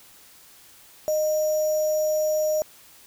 sine tone with sample-and-hold, 615 Hz, D#5, 20 cents flat, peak -20 dBFS, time 1.08-2.62 s, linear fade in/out 0 ms, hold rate 6300 Hz, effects white hiss -51 dBFS RMS until 3.06 s

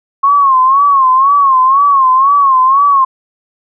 sine tone with vibrato, 1085 Hz, C#6, 37 cents flat, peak -5 dBFS, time 0.23-3.05 s, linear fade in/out 10 ms, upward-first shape sine, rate 2 Hz, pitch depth 100 cents each way, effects none

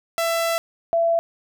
sawtooth / sine tone pair in turn, 667 / 670.6 Hz, E5 / E5, +20 / +30 cents, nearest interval unison, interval 10 cents, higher second, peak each -16 dBFS, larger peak neither, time 0.18-0.58 / 0.93-1.19 s, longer first, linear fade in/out 0 ms, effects none

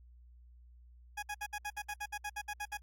20% pulse tone bursts, 830 Hz, G#5, 1 cent flat, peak -32 dBFS, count 14, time 1.17-2.774 s, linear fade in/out 10 ms, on 57 ms, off 62 ms, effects added 60 Hz sine -55 dBFS peak until 2.82 s + AAC 64 kbps

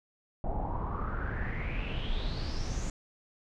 brown noise with low-pass filter sweep, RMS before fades -33 dBFS, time 0.44-2.9 s, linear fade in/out 2 ms, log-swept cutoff 710 to 7100 Hz, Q 7.1, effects none

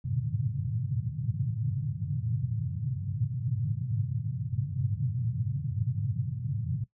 white band-pass noise, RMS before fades -31 dBFS, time 0.04-6.84 s, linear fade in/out 5 ms, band 100 to 140 Hz, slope 48 dB/octave, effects noise-tail reverb RT60 0.1 s tail -17 dB re dry

